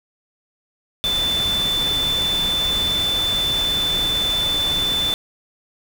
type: tone in noise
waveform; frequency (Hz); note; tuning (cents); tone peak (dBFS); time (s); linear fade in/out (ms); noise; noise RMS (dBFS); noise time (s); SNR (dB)
sine; 3520; A7; 0; -18; 1.04-5.14; 0; pink; -28; 1.04-5.14; +7
effects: none